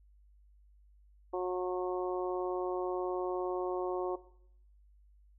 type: harmonic tone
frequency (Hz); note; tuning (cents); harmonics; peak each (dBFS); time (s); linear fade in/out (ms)
181.9; F#3; -29; 2 / 3 / 4 / 5 / 6; -34 / -38 / -40 / -42 / -44; 1.33-4.16; 10
effects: noise-tail reverb RT60 0.7 s tail -17 dB re dry + added 50 Hz sine -59 dBFS peak until 5.38 s